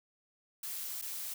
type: noise with dropouts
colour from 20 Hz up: blue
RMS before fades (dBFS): -40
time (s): 0.63-1.34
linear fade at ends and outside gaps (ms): 5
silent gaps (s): 1.015-1.022
effects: none